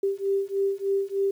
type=beating tone pair; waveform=sine; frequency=392 / 395.3 Hz; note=G4 / G4; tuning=0 / +15 cents; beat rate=3.3 Hz; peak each=-26 dBFS; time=0.03-1.31 s; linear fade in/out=5 ms; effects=9-bit